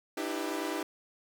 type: chord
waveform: sawtooth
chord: E minor seventh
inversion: third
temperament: equal with one note detuned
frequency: 300.7 / 329.6 / 392 / 493.9 Hz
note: D4 / E4 / G4 / B4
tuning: +41 / 0 / 0 / 0 cents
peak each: -33 / -33 / -34 / -38 dBFS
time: 0.17-0.83 s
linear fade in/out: 5 ms
effects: none